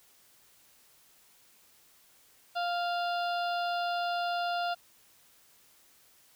harmonic tone, 698.5 Hz, F5, in tune, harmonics 1 / 2 / 4 / 5 / 6 / 7, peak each -30 / -36 / -42 / -44 / -46 / -47 dBFS, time 2.55-4.75 s, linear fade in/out 20 ms, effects white hiss -62 dBFS RMS until 6.35 s

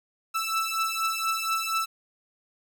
sawtooth beating tone pair, 1318.5 / 1322.7 Hz, E6 / E6, 0 / +5 cents, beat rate 4.2 Hz, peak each -25 dBFS, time 0.34-1.86 s, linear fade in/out 20 ms, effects none

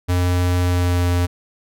square tone with pitch glide, 89.3 to 88.22 Hz, F2 to F2, +39 to +18 cents, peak -16 dBFS, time 0.08-1.27 s, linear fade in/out 20 ms, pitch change -21 cents, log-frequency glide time 0.61-1.07 s, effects none

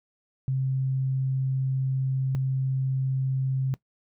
sine tone pair in turn, 132.5 / 132.5 Hz, C3 / C3, +22 / +22 cents, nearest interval unison, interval 0 cents, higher neither, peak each -23 dBFS, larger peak neither, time 0.48-2.35 / 2.35-3.74 s, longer first, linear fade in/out 0 ms, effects noise-tail reverb RT60 0.1 s tail -19 dB re dry

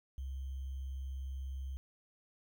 sine tone with sample-and-hold, 66.6 Hz, C2, 31 cents sharp, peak -38 dBFS, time 0.18-1.77 s, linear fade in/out 0 ms, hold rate 3150 Hz, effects none

